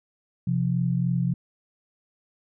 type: tone pair together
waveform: sine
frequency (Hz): 130.2 / 173.6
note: C3 / F3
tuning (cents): -8 / -10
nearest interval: perfect fourth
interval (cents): 498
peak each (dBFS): -24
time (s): 0.47-1.34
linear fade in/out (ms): 5
effects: none